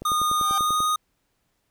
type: click train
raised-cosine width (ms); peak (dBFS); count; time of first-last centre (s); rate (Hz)
2; -21; 9; 0.02-0.804; 10.2
type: tone with pitch glide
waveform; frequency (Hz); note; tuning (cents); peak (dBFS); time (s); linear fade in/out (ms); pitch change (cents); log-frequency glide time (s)
square; 1227 to 1239.8; D#6 to D#6; -25 to -7; -21; 0.05-0.96; 5; +18; 0.57-0.82
type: tone with exponential growth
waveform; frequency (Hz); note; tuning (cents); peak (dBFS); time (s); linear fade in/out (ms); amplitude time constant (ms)
40% pulse; 784; G5; 0; -27; 0.22-0.58; 1; 78
effects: pink hiss -72 dBFS RMS until 1.7 s